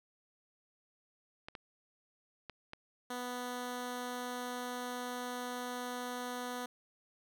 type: clicks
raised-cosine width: 0.3 ms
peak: -28 dBFS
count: 4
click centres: 1.485 / 1.552 / 2.497 / 2.734 s
type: tone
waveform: 10% pulse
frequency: 247.1 Hz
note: B3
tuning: 1 cent sharp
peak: -30 dBFS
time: 3.1-6.66 s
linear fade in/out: 5 ms
effects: none